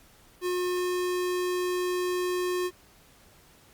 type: tone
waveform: square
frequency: 360 Hz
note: F#4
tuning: 47 cents flat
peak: -27 dBFS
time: 0.41-2.71 s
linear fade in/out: 50 ms
effects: pink hiss -57 dBFS RMS until 3.73 s + Opus 48 kbps